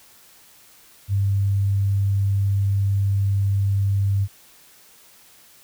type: tone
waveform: sine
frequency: 99 Hz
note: G2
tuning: 18 cents sharp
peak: -17 dBFS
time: 1.08-4.28 s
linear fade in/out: 50 ms
effects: white hiss -51 dBFS RMS until 5.63 s